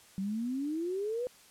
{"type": "exponential sweep", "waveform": "sine", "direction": "up", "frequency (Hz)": [187.5, 508], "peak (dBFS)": -31, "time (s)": [0.18, 1.27], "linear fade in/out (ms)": 0, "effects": ["white hiss -58 dBFS RMS until 1.5 s", "low-pass 11000 Hz 12 dB/octave"]}